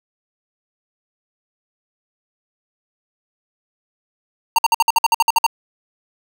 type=tone bursts; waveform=square; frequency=920 Hz; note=A#5; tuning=23 cents flat; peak=-11 dBFS; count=12; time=4.56-5.465 s; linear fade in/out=2 ms; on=25 ms; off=55 ms; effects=none